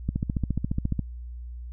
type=click train; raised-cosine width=5 ms; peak=-13 dBFS; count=14; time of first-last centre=0.09-0.993 s; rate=14.4 Hz; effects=added 60 Hz sine -35 dBFS peak until 1.72 s